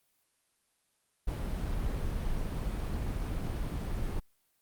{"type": "noise", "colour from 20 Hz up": "brown", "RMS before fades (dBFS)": -33, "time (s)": [1.27, 4.2], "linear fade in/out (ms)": 10, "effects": ["white hiss -74 dBFS RMS until 4.61 s", "Opus 32 kbps"]}